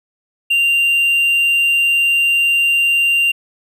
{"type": "tone with hard clipping", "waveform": "triangle", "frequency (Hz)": 2779, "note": "F7", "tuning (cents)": -9, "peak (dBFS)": -12, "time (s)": [0.5, 3.32], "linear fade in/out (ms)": 10, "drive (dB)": 5, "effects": []}